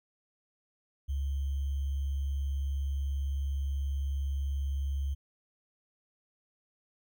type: tone with sample-and-hold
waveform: sine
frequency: 69.3 Hz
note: C#2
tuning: in tune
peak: -29 dBFS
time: 1.08-5.15 s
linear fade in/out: 20 ms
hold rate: 3150 Hz
effects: none